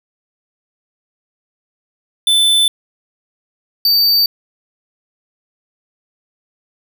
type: tone pair in turn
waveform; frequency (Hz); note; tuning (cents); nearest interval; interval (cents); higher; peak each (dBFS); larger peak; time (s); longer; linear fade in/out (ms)
square; 3520 / 4609; A7 / D8; 0 / -33; perfect fourth; 467; second; -10; neither; 2.27-2.68 / 3.85-4.26; neither; 2
effects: none